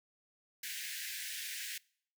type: high-pass noise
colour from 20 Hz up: pink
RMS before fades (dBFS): -42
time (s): 0.63-1.78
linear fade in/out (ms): 5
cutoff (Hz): 1600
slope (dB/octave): 96
effects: noise-tail reverb RT60 0.6 s tail -25 dB re dry